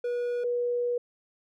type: tone pair in turn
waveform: triangle / sine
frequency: 484.4 / 484.4 Hz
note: B4 / B4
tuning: -34 / -34 cents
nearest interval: unison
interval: 0 cents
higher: neither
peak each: -25 dBFS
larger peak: neither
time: 0.04-0.44 / 0.44-0.98 s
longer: second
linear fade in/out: 5 ms
effects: none